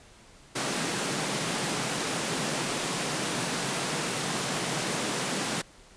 pink high-pass noise, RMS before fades -30 dBFS, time 0.55-5.62 s, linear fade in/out 10 ms, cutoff 130 Hz, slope 48 dB/octave, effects pink hiss -54 dBFS RMS until 5.96 s + resampled to 22050 Hz

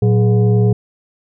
sine tone with frequency modulation, 115 Hz, A#2, 23 cents flat, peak -9 dBFS, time 0.02-0.73 s, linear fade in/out 5 ms, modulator 301 Hz, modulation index 0.8, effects none

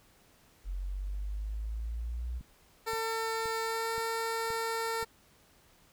sine exponential sweep, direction up, 44.99 to 61.74 Hz, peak -33 dBFS, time 0.64-2.42 s, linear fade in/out 50 ms
click train, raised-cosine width 5 ms, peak -35 dBFS, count 6, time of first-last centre 2.41-5.028 s, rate 1.91 Hz
15% pulse tone with pitch glide, 449.8 to 453.7 Hz, A4 to A#4, +38 to -47 cents, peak -25 dBFS, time 2.86-5.05 s, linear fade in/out 20 ms, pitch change +15 cents, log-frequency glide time 3.61-3.91 s
effects pink hiss -63 dBFS RMS until 5.92 s

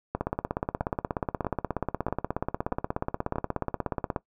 two click trains, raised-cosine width 1 ms, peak -16 / -13 dBFS, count 5 / 68, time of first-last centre 0.81-3.358 / 0.15-4.162 s, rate 1.57 / 16.7 Hz, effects noise-tail reverb RT60 0.1 s tail -18 dB re dry

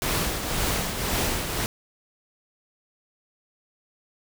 pink noise with tremolo, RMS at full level -24 dBFS, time 0.02-1.66 s, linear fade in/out 0 ms, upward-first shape triangle, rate 1.9 Hz, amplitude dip 55%, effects none

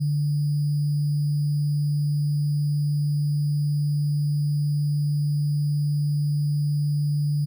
sine tone with sample-and-hold, 146.83 Hz, D3, in tune, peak -20 dBFS, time 0-7.46 s, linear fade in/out 20 ms, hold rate 4900 Hz, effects none

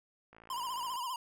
click train, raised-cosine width 0.5 ms, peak -40 dBFS, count 36, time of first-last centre 0.33-0.955 s, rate 56 Hz
square tone with vibrato, 999 Hz, B5, 20 cents sharp, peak -36 dBFS, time 0.5-1.16 s, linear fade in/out 2 ms, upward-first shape sine, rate 15 Hz, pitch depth 100 cents each way
effects none

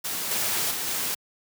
white noise with level steps, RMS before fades -30 / -26 / -30 / -28 dBFS, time 0.04-1.15 s, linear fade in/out 10 ms, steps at 0.31 / 0.71 / 0.87 s, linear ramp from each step 2 ms, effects high-pass 100 Hz 12 dB/octave

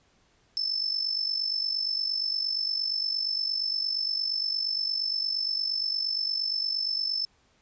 sine tone with amplitude modulation, 5274 Hz, E8, in tune, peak -23 dBFS, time 0.57-7.25 s, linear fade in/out 0 ms, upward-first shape sine, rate 48.6 Hz, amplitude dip 70%, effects pink hiss -65 dBFS RMS until 7.61 s + resampled to 16000 Hz

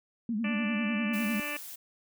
sine tone with vibrato, 220 Hz, A3, in tune, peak -28 dBFS, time 0.29-1.4 s, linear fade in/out 2 ms, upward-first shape sine, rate 10 Hz, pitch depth 130 cents each way
harmonic tone, 293.7 Hz, D4, in tune, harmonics 1 / 2 / 3 / 4 / 5 / 6 / 7 / 8 / 9 / 10, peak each -43 / -42 / -50 / -43 / -50 / -40 / -47 / -38 / -39 / -46 dBFS, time 0.44-1.57 s, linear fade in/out 5 ms
blue noise, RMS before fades -43 dBFS, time 1.13-1.76 s, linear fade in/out 10 ms
effects none

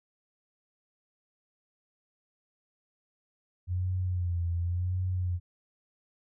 sine tone with vibrato, 88.8 Hz, F2, 29 cents sharp, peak -27 dBFS, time 3.67-5.4 s, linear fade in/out 50 ms, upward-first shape sine, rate 0.91 Hz, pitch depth 65 cents each way, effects none

